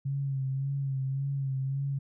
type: tone with vibrato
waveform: sine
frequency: 136.1 Hz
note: C#3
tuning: 31 cents flat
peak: -28 dBFS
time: 0.05-1.99 s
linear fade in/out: 10 ms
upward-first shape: sine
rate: 1.8 Hz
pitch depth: 41 cents each way
effects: none